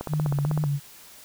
click train, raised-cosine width 1 ms, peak -16 dBFS, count 11, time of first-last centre 0.01-0.639 s, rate 15.9 Hz
sine tone with vibrato, 146.83 Hz, D3, in tune, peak -22 dBFS, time 0.08-0.8 s, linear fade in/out 50 ms, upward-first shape square, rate 2.6 Hz, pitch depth 55 cents each way
effects white hiss -48 dBFS RMS until 1.24 s

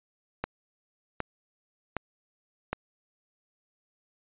click train, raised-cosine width 0.5 ms, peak -14 dBFS, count 4, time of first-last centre 0.44-2.73 s, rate 1.31 Hz, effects resampled to 8000 Hz

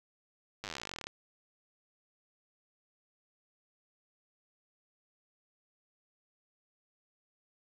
slowing click train, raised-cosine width 0.2 ms, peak -22 dBFS, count 26, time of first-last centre 0.64-1.07 s, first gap 9 ms, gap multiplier 1.05, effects none

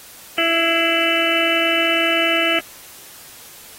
harmonic tone with a mistuned harmonic, 331.3 Hz, E4, 9 cents sharp, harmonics 1 / 2 / 4 / 5 / 6 / 7 / 8 / 9, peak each -24 / -22 / -25 / -26 / -24 / -26 / -22 / -21 dBFS, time 0.38-2.59 s, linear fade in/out 2 ms, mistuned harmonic 6, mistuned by +43 cents, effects white hiss -41 dBFS RMS until 3.78 s + AAC 48 kbps

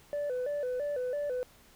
sine tone with vibrato, 540 Hz, C#5, 45 cents flat, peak -28 dBFS, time 0.13-1.43 s, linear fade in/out 0 ms, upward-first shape square, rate 3 Hz, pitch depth 130 cents each way, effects tanh soft clip ceiling -29 dBFS + pink hiss -59 dBFS RMS until 1.75 s

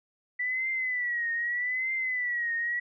sine tone with vibrato, 1967 Hz, B6, 7 cents flat, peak -27 dBFS, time 0.39-2.8 s, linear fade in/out 10 ms, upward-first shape triangle, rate 0.81 Hz, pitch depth 110 cents each way, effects none

